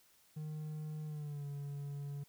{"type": "tone with pitch glide", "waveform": "triangle", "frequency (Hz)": [153.5, 142.4], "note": ["D#3", "C#3"], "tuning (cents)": [-23, 47], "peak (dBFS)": -38, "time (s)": [0.36, 2.24], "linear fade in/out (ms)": 10, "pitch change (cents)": -130, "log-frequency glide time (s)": [1.05, 1.46], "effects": ["white hiss -68 dBFS RMS until 2.28 s"]}